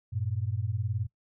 sine beating tone pair, 96.4 / 115.4 Hz, G2 / A#2, -28 / -17 cents, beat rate 19 Hz, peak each -31 dBFS, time 0.12-1.07 s, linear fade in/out 20 ms, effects noise-tail reverb RT60 0.1 s tail -20 dB re dry

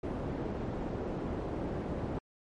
white low-pass noise, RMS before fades -36 dBFS, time 0.03-2.19 s, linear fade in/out 5 ms, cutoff 420 Hz, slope 12 dB/octave, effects MP3 48 kbps

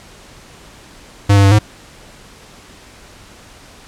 square tone with pitch steps, 100.8 / 99.5 / 98.3 / 106 Hz, G2 / G2 / G2 / G#2, +49 / +26 / +5 / +36 cents, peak -7 dBFS, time 1.29-1.59 s, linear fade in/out 10 ms, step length 75 ms, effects pink hiss -41 dBFS RMS until 3.87 s + low-pass 9000 Hz 12 dB/octave

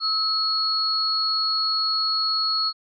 sine tone pair together, 1292 / 4343 Hz, E6 / C#8, -35 / -36 cents, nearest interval octave + major sixth, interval 2099 cents, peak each -27 / -21 dBFS, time 0-2.73 s, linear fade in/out 50 ms, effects none

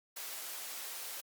white high-pass noise, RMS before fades -43 dBFS, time 0.16-1.21 s, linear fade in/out 10 ms, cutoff 450 Hz, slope 12 dB/octave, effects Opus 48 kbps

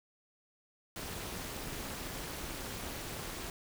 pink noise with amplitude modulation, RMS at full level -38 dBFS, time 0.96-3.5 s, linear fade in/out 2 ms, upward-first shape sine, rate 294 Hz, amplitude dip 80%, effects none

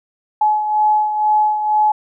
sine beating tone pair, 850 / 852.1 Hz, G#5 / G#5, +40 / +44 cents, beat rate 2.1 Hz, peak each -13 / -21 dBFS, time 0.41-1.92 s, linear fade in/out 5 ms, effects none

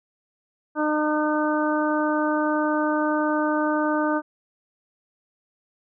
harmonic tone, 303.6 Hz, D#4, 42 cents flat, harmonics 1 / 2 / 3 / 4 / 5, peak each -23 / -26 / -28 / -29 / -30 dBFS, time 0.75-4.22 s, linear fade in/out 50 ms, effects none

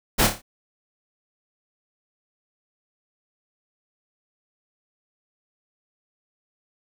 pink noise with echo, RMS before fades -18 dBFS, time 0.18-0.28 s, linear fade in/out 20 ms, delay 28 ms, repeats 5, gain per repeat -6 dB, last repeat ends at 0.42 s, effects none

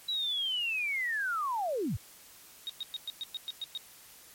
sine linear sweep, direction down, 3951 to 69.3 Hz, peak -29 dBFS, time 0.08-1.97 s, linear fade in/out 10 ms
sine tone bursts, 3743 Hz, A#7, 6 cents sharp, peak -33 dBFS, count 9, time 2.67-3.775 s, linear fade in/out 0 ms, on 25 ms, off 110 ms
effects white hiss -54 dBFS RMS until 4.34 s + MP3 64 kbps

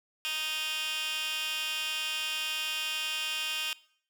15% pulse tone with high-pass filter, 311.1 Hz, D#4, in tune, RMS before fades -33 dBFS, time 0.25-3.73 s, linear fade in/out 0 ms, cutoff 2500 Hz, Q 3.2, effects noise-tail reverb RT60 0.6 s tail -21 dB re dry

